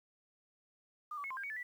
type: tone with pitch steps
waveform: sine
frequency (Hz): 1213 / 1148 / 2185 / 1044 / 1601 / 2242 / 1744 / 1963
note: D#6 / D6 / C#7 / C6 / G6 / C#7 / A6 / B6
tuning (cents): -44 / -40 / -26 / -4 / +36 / +19 / -16 / -11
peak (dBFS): -39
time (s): 1.11-1.63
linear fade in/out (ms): 5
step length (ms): 65
effects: 11-bit